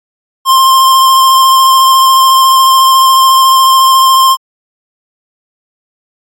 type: tone with vibrato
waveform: square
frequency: 1056 Hz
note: C6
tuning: 16 cents sharp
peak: -4 dBFS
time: 0.45-4.37 s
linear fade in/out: 50 ms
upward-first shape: sine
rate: 14 Hz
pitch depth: 14 cents each way
effects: AAC 64 kbps